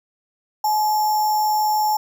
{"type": "tone with sample-and-hold", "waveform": "sine", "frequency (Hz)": 853, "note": "G#5", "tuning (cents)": 46, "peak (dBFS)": -16, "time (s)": [0.64, 1.97], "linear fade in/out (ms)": 5, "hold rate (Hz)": 6300, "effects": []}